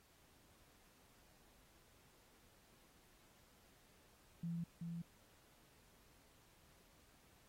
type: tone with echo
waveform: sine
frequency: 169 Hz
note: E3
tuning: 43 cents sharp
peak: -40 dBFS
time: 4.43-4.64 s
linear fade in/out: 5 ms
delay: 380 ms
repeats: 1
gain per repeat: -3 dB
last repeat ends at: 5.02 s
effects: pink hiss -70 dBFS RMS until 7.48 s + AAC 48 kbps